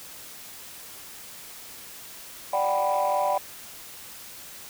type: chord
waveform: sine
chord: G major seventh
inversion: second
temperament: equal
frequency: 587.3 / 740 / 784 / 987.8 Hz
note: D5 / F#5 / G5 / B5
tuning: 0 / 0 / 0 / 0 cents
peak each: -25 / -27 / -26 / -26 dBFS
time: 2.53-3.38 s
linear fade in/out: 5 ms
effects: tanh soft clip ceiling -16 dBFS + white hiss -43 dBFS RMS until 4.69 s